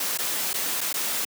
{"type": "noise with dropouts", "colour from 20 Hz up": "white", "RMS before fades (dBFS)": -27, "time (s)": [0, 1.25], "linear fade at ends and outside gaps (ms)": 5, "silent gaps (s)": [[0.176, 0.186], [0.532, 0.54], [0.808, 0.812], [0.929, 0.94]], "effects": ["high-pass 200 Hz 12 dB/octave"]}